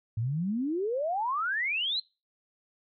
sine exponential sweep, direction up, 105.5 to 4206 Hz, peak -27 dBFS, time 0.17-2 s, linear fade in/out 5 ms, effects noise-tail reverb RT60 0.3 s tail -24 dB re dry

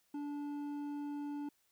triangle tone with hard clipping, 290.1 Hz, D4, 21 cents flat, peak -40 dBFS, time 0.14-1.49 s, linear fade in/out 5 ms, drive 10 dB, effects white hiss -75 dBFS RMS until 1.71 s

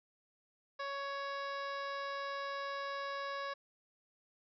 harmonic tone, 557 Hz, C#5, 8 cents sharp, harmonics 1 / 2 / 3 / 4 / 5 / 6 / 7 / 8 / 9 / 10, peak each -43 / -41 / -45 / -53 / -56 / -60 / -52 / -63 / -55 / -62 dBFS, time 0.79-3.54 s, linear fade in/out 10 ms, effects none

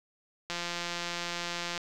click train, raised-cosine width 0.2 ms, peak -17 dBFS, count 222, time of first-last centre 0.5-1.777 s, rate 173 Hz, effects none

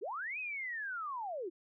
sine linear two-way sweep, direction up then down, 317 to 2571 to 317 Hz, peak -37 dBFS, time 0.01-1.5 s, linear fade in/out 20 ms, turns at 0.39 s, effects none

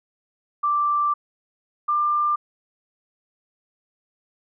sine tone pair in turn, 1175 / 1192.1 Hz, D6 / D6, +1 / +26 cents, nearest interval unison, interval 25 cents, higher second, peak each -18 dBFS, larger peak neither, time 0.63-1.14 / 1.88-2.36 s, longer first, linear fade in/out 10 ms, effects none

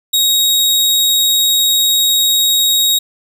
sawtooth tone, 3778 Hz, A#7, 22 cents sharp, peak -7 dBFS, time 0.13-2.99 s, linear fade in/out 10 ms, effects none

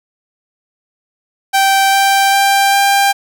sawtooth tone with pitch steps, 780 / 785 / 790 / 795 Hz, G5 / G5 / G5 / G5, -9 / +2 / +13 / +24 cents, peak -5 dBFS, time 1.53-3.13 s, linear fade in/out 20 ms, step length 400 ms, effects none

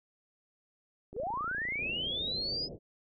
click train, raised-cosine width 2 ms, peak -33 dBFS, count 42, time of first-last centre 1.13-2.559 s, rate 28.7 Hz
sine linear sweep, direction up, 349.2 to 5100 Hz, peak -32 dBFS, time 1.14-2.69 s, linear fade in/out 50 ms
white low-pass noise, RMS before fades -45 dBFS, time 1.77-2.79 s, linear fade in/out 50 ms, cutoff 590 Hz, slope 48 dB/octave
effects none

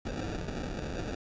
pink noise with sample-and-hold, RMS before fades -36 dBFS, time 0.05-1.15 s, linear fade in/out 5 ms, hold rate 1050 Hz, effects resampled to 16000 Hz

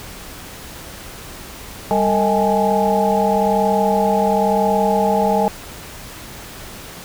sine tone cluster, 198.4 / 452 / 632 / 811 / 852 Hz, G3 / A4 / D#5 / G#5 / G#5, +21 / +47 / +27 / -41 / +44 cents, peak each -20 dBFS, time 1.91-5.48 s, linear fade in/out 0 ms, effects pink hiss -35 dBFS RMS until 7.04 s

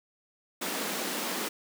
pink high-pass noise, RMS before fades -33 dBFS, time 0.61-1.49 s, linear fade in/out 10 ms, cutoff 180 Hz, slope 96 dB/octave, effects none

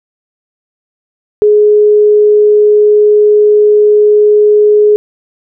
sine tone, 419.6 Hz, G#4, 18 cents sharp, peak -3 dBFS, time 1.42-4.96 s, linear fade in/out 0 ms, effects none

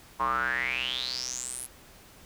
square tone with band-pass filter sweep, 62.9 Hz, B1, 32 cents sharp, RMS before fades -31 dBFS, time 0.19-1.67 s, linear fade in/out 20 ms, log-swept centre 1000 to 11000 Hz, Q 9.9, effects pink hiss -53 dBFS RMS until 2.25 s

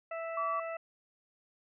harmonic tone, 659.3 Hz, E5, in tune, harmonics 1 / 2 / 3 / 4, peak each -37 / -43 / -47 / -49 dBFS, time 0.11-0.77 s, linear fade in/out 5 ms
sine tone, 1149 Hz, D6, 38 cents flat, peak -31 dBFS, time 0.37-0.6 s, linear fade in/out 5 ms
effects none

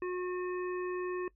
harmonic tone, 362.2 Hz, F#4, 37 cents flat, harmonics 1 / 3 / 5 / 7, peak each -33 / -43 / -47 / -50 dBFS, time 0.02-1.28 s, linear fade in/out 2 ms, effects noise-tail reverb RT60 0.1 s tail -21 dB re dry + added 50 Hz sine -65 dBFS peak until 1.35 s

